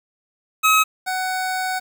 25% pulse tone pair in turn, 1277 / 746.7 Hz, D#6 / F#5, +45 / +16 cents, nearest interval major sixth, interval 929 cents, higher first, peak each -9 / -18 dBFS, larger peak first, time 0.63-0.84 / 1.06-1.8 s, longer second, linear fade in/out 20 ms, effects 8-bit

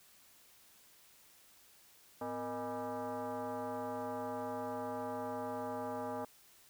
sine tone with frequency modulation, 106 Hz, G#2, 36 cents sharp, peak -37 dBFS, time 2.21-6.25 s, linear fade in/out 5 ms, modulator 361 Hz, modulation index 2.7, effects white hiss -63 dBFS RMS until 6.69 s

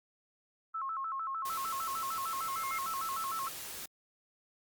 sine tone with vibrato, 1192 Hz, D6, 25 cents sharp, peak -34 dBFS, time 0.74-3.49 s, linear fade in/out 10 ms, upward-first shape square, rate 6.6 Hz, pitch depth 170 cents each way
white noise, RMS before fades -43 dBFS, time 1.45-3.86 s, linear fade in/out 5 ms
sine tone with exponential growth, 2130 Hz, C7, 30 cents sharp, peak -36 dBFS, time 2.18-2.78 s, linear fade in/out 0 ms, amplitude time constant 130 ms
effects Opus 48 kbps

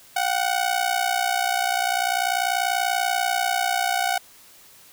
sawtooth ring-modulated tone, 743 Hz, F#5, 7 cents sharp, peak -14 dBFS, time 0.16-4.18 s, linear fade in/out 5 ms, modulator 30.2 Hz, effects white hiss -50 dBFS RMS until 4.92 s

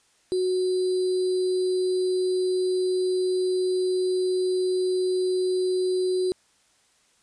sine tone with sample-and-hold, 368.6 Hz, F#4, 7 cents flat, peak -21 dBFS, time 0.32-6.32 s, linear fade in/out 0 ms, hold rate 4410 Hz, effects white hiss -63 dBFS RMS until 7.22 s + resampled to 22050 Hz

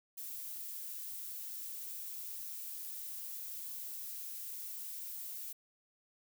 violet noise, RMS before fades -44 dBFS, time 0.17-5.53 s, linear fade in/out 10 ms, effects none

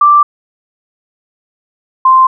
sine tone pair in turn, 1174.7 / 1043.9 Hz, D6 / C6, 0 / -4 cents, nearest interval major second, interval 204 cents, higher first, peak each -3 dBFS, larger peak neither, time 0.01-0.23 / 2.05-2.27 s, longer neither, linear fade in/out 5 ms, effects none

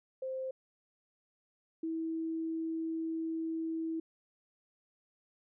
sine tone pair in turn, 523.3 / 324.6 Hz, C5 / E4, 0 / -27 cents, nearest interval minor sixth, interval 827 cents, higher first, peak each -35 / -33 dBFS, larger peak second, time 0.22-0.51 / 1.83-4 s, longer second, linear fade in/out 5 ms, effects none

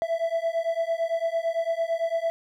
triangle beating tone pair, 659.3 / 668.2 Hz, E5 / E5, 0 / +23 cents, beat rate 8.9 Hz, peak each -25 dBFS, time 0.02-2.3 s, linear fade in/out 0 ms, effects none

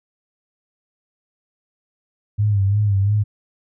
sine tone with vibrato, 101.4 Hz, G#2, 41 cents flat, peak -14 dBFS, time 2.38-3.24 s, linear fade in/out 20 ms, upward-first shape sine, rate 2.9 Hz, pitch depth 73 cents each way, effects none

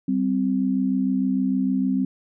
sine tone pair together, 193.7 / 260.3 Hz, G3 / C4, -20 / -9 cents, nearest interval perfect fourth, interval 511 cents, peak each -23 / -21 dBFS, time 0.08-2.05 s, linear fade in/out 5 ms, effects none

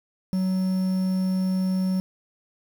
triangle tone with quantisation, 187.1 Hz, F#3, 20 cents sharp, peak -19 dBFS, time 0.33-2 s, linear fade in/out 0 ms, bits 7, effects none

